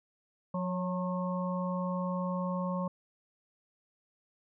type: harmonic tone with a mistuned harmonic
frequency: 180 Hz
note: F#3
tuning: 47 cents flat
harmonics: 1 / 3 / 5 / 6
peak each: -32 / -37 / -42 / -39 dBFS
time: 0.54-2.88 s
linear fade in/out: 5 ms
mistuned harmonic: 3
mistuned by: +37 cents
effects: none